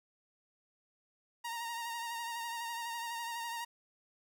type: tone with vibrato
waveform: sawtooth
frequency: 932.3 Hz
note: A#5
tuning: in tune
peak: -34 dBFS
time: 1.44-3.65 s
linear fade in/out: 10 ms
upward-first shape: sine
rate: 12 Hz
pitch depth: 33 cents each way
effects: none